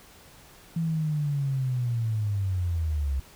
sine linear sweep, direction down, 167.1 to 65.41 Hz, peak -24 dBFS, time 0.76-3.2 s, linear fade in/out 5 ms, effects pink hiss -52 dBFS RMS until 3.35 s

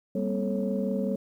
sine tone cluster, 196.9 / 236.2 / 261 / 438.1 / 548 Hz, G3 / A#3 / C4 / A4 / C#5, +8 / +23 / -4 / -7 / -20 cents, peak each -28 / -32 / -36 / -34 / -32 dBFS, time 0.15-1.16 s, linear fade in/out 5 ms, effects tanh soft clip ceiling -16 dBFS + 10-bit

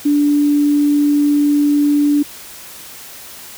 sine tone, 291.3 Hz, D4, 14 cents flat, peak -10 dBFS, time 0.05-2.23 s, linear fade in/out 10 ms, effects white hiss -35 dBFS RMS until 3.57 s

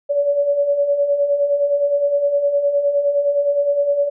sine beating tone pair, 563 / 572.7 Hz, C#5 / D5, +27 / -44 cents, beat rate 9.7 Hz, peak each -23 / -15 dBFS, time 0.09-4.1 s, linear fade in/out 20 ms, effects none

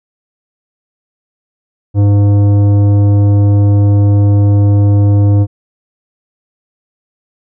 sine tone with tanh clipping, 101.6 Hz, G#2, 38 cents flat, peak -7 dBFS, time 1.94-5.47 s, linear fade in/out 50 ms, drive 12 dB, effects none

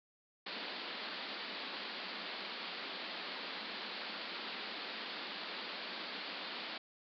white band-pass noise, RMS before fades -44 dBFS, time 0.46-6.78 s, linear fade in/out 5 ms, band 180 to 4700 Hz, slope 96 dB/octave, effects none

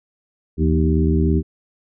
harmonic tone with a mistuned harmonic, 77.8 Hz, D#2, in tune, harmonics 1 / 2 / 3 / 4 / 5, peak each -17 / -20 / -22 / -23 / -24 dBFS, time 0.57-1.43 s, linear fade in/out 50 ms, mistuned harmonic 2, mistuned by +86 cents, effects none

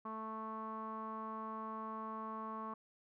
sawtooth tone with low-pass filter, 220 Hz, A3, in tune, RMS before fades -44 dBFS, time 0.05-2.74 s, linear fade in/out 5 ms, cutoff 1100 Hz, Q 8.1, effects none

